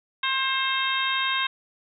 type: harmonic tone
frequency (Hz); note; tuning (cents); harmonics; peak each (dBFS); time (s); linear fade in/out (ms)
531; C5; +25; 2 / 3 / 4 / 5 / 6 / 7; -28 / -29 / -31 / -31 / -31 / -29; 0.23-1.47; 5
effects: none